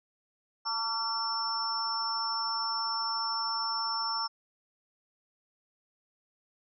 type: tone cluster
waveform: sine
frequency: 903 / 1146 / 1371 / 5390 Hz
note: A5 / D6 / F6 / E8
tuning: +45 / -43 / -32 / +38 cents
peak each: -35 / -37 / -38 / -32 dBFS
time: 0.65-4.28 s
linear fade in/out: 20 ms
effects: none